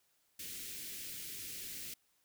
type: band-stop noise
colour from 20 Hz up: white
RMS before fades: -45 dBFS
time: 0.39-1.94 s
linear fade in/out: 5 ms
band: 420 to 1900 Hz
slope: 24 dB/octave
effects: white hiss -75 dBFS RMS until 2.24 s